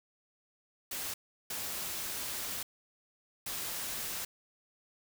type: noise bursts at uneven times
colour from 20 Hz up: white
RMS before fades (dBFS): -38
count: 3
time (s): 0.91-1.14 / 1.5-2.63 / 3.46-4.25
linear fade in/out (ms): 5
effects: none